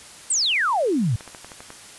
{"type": "exponential sweep", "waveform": "sine", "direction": "down", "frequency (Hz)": [8870, 100.5], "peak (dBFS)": -18, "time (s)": [0.3, 1.16], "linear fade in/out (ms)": 5}
{"type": "clicks", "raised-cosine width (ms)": 0.5, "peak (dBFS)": -23, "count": 7, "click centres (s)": [1.208, 1.277, 1.348, 1.446, 1.518, 1.605, 1.704]}
{"effects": ["white hiss -43 dBFS RMS until 1.98 s", "resampled to 24000 Hz"]}